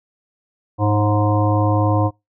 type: harmonic tone with a mistuned harmonic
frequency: 103.83 Hz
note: G#2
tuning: in tune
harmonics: 1 / 3 / 5 / 7 / 9 / 10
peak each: -16 / -21 / -23 / -24 / -26 / -26 dBFS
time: 0.78-2.11 s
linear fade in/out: 50 ms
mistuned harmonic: 5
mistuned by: +44 cents
effects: noise-tail reverb RT60 0.2 s tail -25 dB re dry